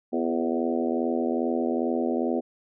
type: harmonic tone with a mistuned harmonic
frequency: 82.41 Hz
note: E2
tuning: in tune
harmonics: 3 / 4 / 5 / 6 / 7 / 8 / 9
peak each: -27 / -29 / -31 / -33 / -34 / -35 / -36 dBFS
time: 0.12-2.41 s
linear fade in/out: 20 ms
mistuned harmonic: 4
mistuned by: +40 cents
effects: none